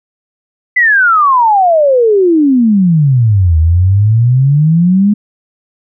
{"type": "exponential two-way sweep", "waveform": "sine", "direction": "down then up", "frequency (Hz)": [2030, 78, 211.8], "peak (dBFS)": -5, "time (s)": [0.76, 5.14], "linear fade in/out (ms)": 10, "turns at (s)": 3.58, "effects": []}